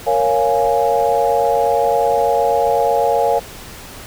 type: chord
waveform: sine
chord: Bb minor seventh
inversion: none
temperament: equal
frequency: 466.2 / 554.4 / 698.5 / 830.6 Hz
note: Bb4 / Db5 / F5 / Ab5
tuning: 0 / 0 / 0 / 0 cents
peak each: -18 dBFS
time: 0.06-3.4 s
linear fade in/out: 20 ms
effects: pink hiss -35 dBFS RMS until 4.06 s